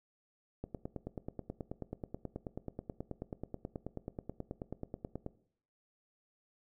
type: click train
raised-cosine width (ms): 2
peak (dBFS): -26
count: 44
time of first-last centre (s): 0.64-5.264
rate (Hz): 9.3
effects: noise-tail reverb RT60 0.6 s tail -18 dB re dry